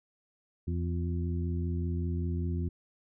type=harmonic tone with a mistuned harmonic; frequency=85.2 Hz; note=F2; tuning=42 cents flat; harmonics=1 / 2 / 3 / 4; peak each=-30 / -36 / -40 / -42 dBFS; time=0.67-2.69 s; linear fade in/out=10 ms; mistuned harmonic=4; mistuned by=+50 cents; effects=none